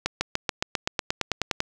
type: accelerating click train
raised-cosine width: 0.2 ms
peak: -6 dBFS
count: 14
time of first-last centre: 0.06-1.604 s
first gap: 150 ms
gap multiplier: 0.96
effects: none